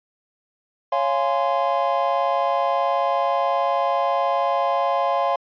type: chord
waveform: triangle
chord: Db major seventh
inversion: none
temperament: just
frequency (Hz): 554.4 / 693 / 831.5 / 1039.4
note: Db5 / F5 / Ab5 / C6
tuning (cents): 0 / -14 / +2 / -12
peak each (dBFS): -22 / -21 / -24 / -22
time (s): 0.92-5.36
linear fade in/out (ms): 5
effects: resampled to 11025 Hz